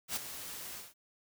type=noise with ADSR envelope; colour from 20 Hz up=white; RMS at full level=-33 dBFS; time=0.08-0.94 s; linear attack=82 ms; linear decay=15 ms; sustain=-11 dB; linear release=190 ms; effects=none